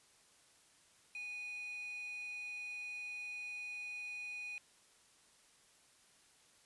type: tone with high-pass filter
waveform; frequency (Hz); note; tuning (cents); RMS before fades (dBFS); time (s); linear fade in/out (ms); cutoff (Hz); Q
square; 824; G#5; -14; -45; 1.15-4.58; 0; 2400; 9.2
effects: white hiss -67 dBFS RMS until 6.65 s + resampled to 24000 Hz